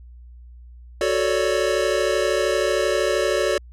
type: chord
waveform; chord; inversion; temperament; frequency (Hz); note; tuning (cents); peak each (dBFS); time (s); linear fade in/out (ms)
square; D major seventh; first; equal; 370 / 440 / 554.4 / 587.3; F#4 / A4 / C#5 / D5; 0 / 0 / 0 / 0; -25; 1.01-3.58; 2
effects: added 60 Hz sine -40 dBFS peak until 3.72 s + low-pass 9000 Hz 12 dB/octave